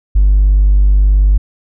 sine tone with hard clipping, 49.27 Hz, G1, 10 cents sharp, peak -6 dBFS, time 0.15-1.38 s, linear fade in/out 10 ms, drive 1 dB, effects none

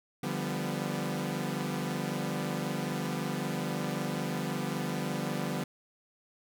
sawtooth chord, G dominant seventh, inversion second, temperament equal with one note detuned, 146.83 / 172.21 / 196 / 246.9 Hz, D3 / F3 / G3 / B3, 0 / -24 / 0 / 0 cents, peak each -33 dBFS, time 0.23-5.64 s, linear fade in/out 5 ms, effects none

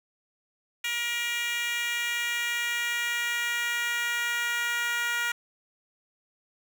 10% pulse tone with high-pass filter sweep, 474.8 Hz, A#4, 32 cents sharp, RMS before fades -29 dBFS, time 0.84-5.32 s, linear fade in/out 5 ms, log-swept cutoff 2300 to 1500 Hz, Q 1.9, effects none

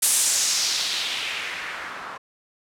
blue noise with low-pass filter sweep, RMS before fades -25 dBFS, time 0.02-2.18 s, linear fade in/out 10 ms, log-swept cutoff 10000 to 1100 Hz, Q 1.9, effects none

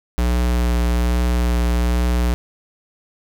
square tone with vibrato, 60 Hz, B1, 49 cents flat, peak -16 dBFS, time 0.18-2.34 s, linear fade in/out 0 ms, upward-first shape triangle, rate 1.2 Hz, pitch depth 18 cents each way, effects none

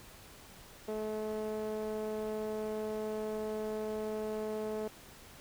sawtooth tone with band-pass filter, 215.4 Hz, A3, 37 cents flat, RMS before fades -37 dBFS, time 0.88-4.88 s, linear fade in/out 5 ms, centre 500 Hz, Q 2.3, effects pink hiss -54 dBFS RMS until 5.4 s

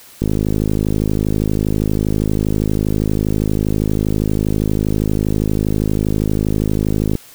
click train, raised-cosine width 3 ms, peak -4 dBFS, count 365, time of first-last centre 0.22-7.153 s, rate 52.5 Hz, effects white hiss -42 dBFS RMS until 7.34 s

